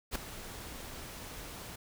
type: noise with ADSR envelope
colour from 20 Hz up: pink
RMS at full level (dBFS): -34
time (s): 0.11-1.76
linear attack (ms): 45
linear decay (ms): 6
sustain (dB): -11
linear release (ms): 8
effects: none